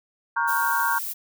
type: chord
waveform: sine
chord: G half-diminished seventh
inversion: first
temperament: equal with one note detuned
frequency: 932.3 / 1108.7 / 1418.9 / 1568 Hz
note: Bb5 / Db6 / F6 / G6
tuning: 0 / 0 / +27 / 0 cents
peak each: -24 / -28 / -27 / -27 dBFS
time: 0.36-0.99 s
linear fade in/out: 10 ms
type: noise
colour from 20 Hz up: violet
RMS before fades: -31 dBFS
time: 0.47-1.14 s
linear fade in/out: 20 ms
effects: none